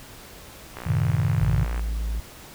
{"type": "click train", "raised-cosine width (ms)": 0.5, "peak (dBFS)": -20, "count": 63, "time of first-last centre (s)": [0.77, 1.795], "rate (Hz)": 60.5}
{"type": "chord", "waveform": "sine", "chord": "F# diminished seventh", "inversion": "none", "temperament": "equal", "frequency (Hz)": [92.5, 110, 130.81, 155.56], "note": ["F#2", "A2", "C3", "Eb3"], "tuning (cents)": [0, 0, 0, 0], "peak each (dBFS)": -25, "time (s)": [0.86, 1.64], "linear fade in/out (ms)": 10}
{"type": "tone", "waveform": "triangle", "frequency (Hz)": 55.1, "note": "A1", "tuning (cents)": 3, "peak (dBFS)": -22, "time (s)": [1.41, 2.2], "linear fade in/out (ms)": 0}
{"effects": ["pink hiss -44 dBFS RMS until 2.54 s"]}